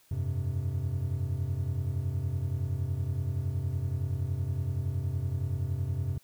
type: chord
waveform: triangle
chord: F suspended second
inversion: none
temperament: equal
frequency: 87.31 / 98 / 130.81 Hz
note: F2 / G2 / C3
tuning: 0 / 0 / 0 cents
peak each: -31 dBFS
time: 0.11-6.18 s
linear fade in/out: 5 ms
effects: white hiss -63 dBFS RMS until 6.23 s